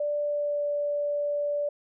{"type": "tone with pitch glide", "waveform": "sine", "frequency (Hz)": [587.3, 582.2], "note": ["D5", "D5"], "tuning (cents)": [0, -15], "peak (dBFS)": -25, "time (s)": [0, 1.69], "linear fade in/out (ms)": 5, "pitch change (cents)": -15, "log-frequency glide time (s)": [0.16, 0.65], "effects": []}